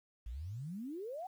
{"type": "exponential sweep", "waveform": "sine", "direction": "up", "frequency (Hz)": [51.91, 784], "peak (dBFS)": -40, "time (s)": [0.26, 1.27], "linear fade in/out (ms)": 5, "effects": ["11-bit"]}